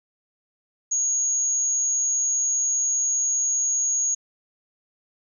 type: tone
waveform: sine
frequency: 6645 Hz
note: G#8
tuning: in tune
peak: -20 dBFS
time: 0.91-4.15 s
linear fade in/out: 10 ms
effects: none